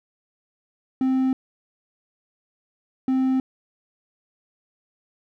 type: tone pair in turn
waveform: triangle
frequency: 261.5 / 261.5 Hz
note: C4 / C4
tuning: -1 / -1 cents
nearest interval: unison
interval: 0 cents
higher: neither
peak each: -16 dBFS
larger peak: neither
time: 1.01-1.33 / 3.08-3.4 s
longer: neither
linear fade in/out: 2 ms
effects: none